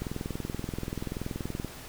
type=click train; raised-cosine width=3 ms; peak=-20 dBFS; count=35; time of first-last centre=0.02-1.647 s; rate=20.9 Hz; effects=pink hiss -45 dBFS RMS until 1.88 s